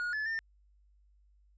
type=tone with pitch steps; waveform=triangle; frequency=1444 / 1725 / 1803 Hz; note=F#6 / A6 / A6; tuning=-43 / -35 / +42 cents; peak=-30 dBFS; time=0-0.39 s; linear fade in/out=0 ms; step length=130 ms; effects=added 50 Hz sine -62 dBFS peak until 1.57 s + resampled to 16000 Hz